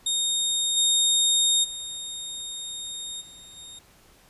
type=tone with level steps; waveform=25% pulse; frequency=3700 Hz; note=A#7; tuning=14 cents flat; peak=-19 / -15 / -29 / -41 / -37 dBFS; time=0.06-3.79 s; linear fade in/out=5 ms; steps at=0.76 / 1.63 / 3.2 / 3.56 s; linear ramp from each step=20 ms; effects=pink hiss -56 dBFS RMS until 4.29 s + resampled to 32000 Hz